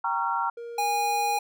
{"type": "chord", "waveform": "sine", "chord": "G half-diminished seventh", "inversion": "none", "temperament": "equal with one note detuned", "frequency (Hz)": [784, 932.3, 1108.7, 1367.4], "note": ["G5", "Bb5", "Db6", "F6"], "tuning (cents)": [0, 0, 0, -37], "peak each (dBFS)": [-32, -27, -33, -29], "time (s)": [0.04, 0.5], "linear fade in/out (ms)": 5}
{"type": "tone with pitch glide", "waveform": "triangle", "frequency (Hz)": [470, 467], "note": ["A#4", "A#4"], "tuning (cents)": [14, 3], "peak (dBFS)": -33, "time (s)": [0.57, 1.38], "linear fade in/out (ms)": 5, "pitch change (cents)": -11, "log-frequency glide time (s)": [0.83, 1.18]}
{"type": "tone", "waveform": "square", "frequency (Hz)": 820, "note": "G#5", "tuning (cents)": -22, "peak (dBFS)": -24, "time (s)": [0.78, 1.39], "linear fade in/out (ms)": 5}
{"effects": []}